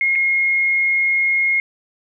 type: tone with dropouts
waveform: sine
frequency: 2150 Hz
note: C7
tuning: 47 cents sharp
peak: -14 dBFS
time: 0.01-1.6 s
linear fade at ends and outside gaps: 1 ms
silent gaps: 0.154-0.157 s
effects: none